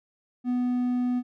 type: tone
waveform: triangle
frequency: 247.5 Hz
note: B3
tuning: 4 cents sharp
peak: -21 dBFS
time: 0.44-1.23 s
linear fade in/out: 50 ms
effects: none